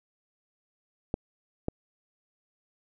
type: clicks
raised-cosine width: 2 ms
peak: -14 / -15 dBFS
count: 2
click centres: 1.141 / 1.684 s
effects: none